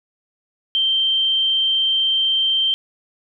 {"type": "tone", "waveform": "sine", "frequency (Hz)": 3136, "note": "G7", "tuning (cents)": 0, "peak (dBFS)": -15, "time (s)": [0.75, 2.74], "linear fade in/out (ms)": 0, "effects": []}